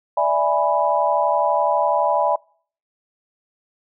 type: chord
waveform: sine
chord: E dominant seventh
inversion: third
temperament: equal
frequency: 587.3 / 659.3 / 830.6 / 987.8 Hz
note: D5 / E5 / G#5 / B5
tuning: 0 / 0 / 0 / 0 cents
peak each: -21 dBFS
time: 0.17-2.36 s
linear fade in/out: 5 ms
effects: noise-tail reverb RT60 0.5 s tail -26 dB re dry